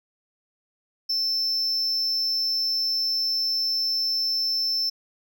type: tone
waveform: triangle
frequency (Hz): 5320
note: E8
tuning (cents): +15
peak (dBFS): -21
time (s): 1.09-4.9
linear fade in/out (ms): 10
effects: none